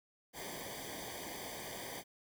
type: noise with comb filter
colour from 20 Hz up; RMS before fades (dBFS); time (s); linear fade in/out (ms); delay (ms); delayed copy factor
pink; -45; 0.33-2.04; 50; 0.74; -0.9
effects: none